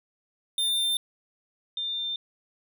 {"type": "tone pair in turn", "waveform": ["square", "sine"], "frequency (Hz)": [3601, 3601], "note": ["A7", "A7"], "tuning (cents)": [39, 39], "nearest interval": "unison", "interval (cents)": 0, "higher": "neither", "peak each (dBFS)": [-24, -28], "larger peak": "first", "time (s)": [[0.58, 0.97], [1.77, 2.16]], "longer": "neither", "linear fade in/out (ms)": 2, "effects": []}